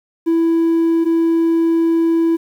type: tone pair in turn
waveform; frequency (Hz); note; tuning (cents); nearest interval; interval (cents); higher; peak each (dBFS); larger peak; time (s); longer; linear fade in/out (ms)
triangle; 330.8 / 330.8; E4 / E4; +6 / +6; unison; 0; neither; -9; neither; 0.26-1.05 / 1.05-2.37; second; 20
effects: tanh soft clip ceiling -6 dBFS + 8-bit